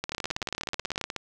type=two click trains; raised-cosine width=0.2 ms; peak=-14 / -13 dBFS; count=18 / 19; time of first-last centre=0.12-1.163 / 0.04-1.013 s; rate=16.3 / 18.5 Hz; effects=none